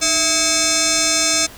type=tone with frequency modulation; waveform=sine; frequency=659.3 Hz; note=E5; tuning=in tune; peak=-12 dBFS; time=0.01-1.47 s; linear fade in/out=20 ms; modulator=967 Hz; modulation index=7.7; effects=tanh soft clip ceiling -12 dBFS + pink hiss -39 dBFS RMS until 1.57 s